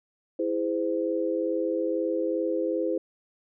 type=chord; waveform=sine; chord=E augmented; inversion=none; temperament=just; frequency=329.6 / 412 / 515 Hz; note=E4 / G#4 / B#4; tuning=0 / -14 / -28 cents; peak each=-28 / -31 / -28 dBFS; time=0.39-2.98 s; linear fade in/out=5 ms; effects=none